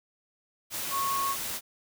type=tone in noise; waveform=sine; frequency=1100 Hz; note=C#6; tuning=14 cents flat; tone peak=-27 dBFS; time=0.9-1.36 s; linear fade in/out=50 ms; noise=white; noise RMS=-34 dBFS; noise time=0.7-1.61 s; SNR=+4 dB; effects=none